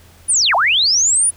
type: linear two-way sweep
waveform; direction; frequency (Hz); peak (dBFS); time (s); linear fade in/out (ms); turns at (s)
sine; down then up; 9956 to 631 to 9956; -11; 0.28-1.31; 20; 0.55
effects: added 85 Hz sine -46 dBFS peak until 1.36 s + pink hiss -48 dBFS RMS until 1.36 s